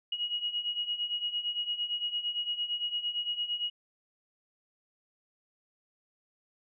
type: beating tone pair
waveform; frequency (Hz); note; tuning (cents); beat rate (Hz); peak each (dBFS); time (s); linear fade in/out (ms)
sine; 2891 / 2899.8; F#7 / F#7; -41 / -36; 8.8; -36 / -32; 0.12-3.7; 5
effects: none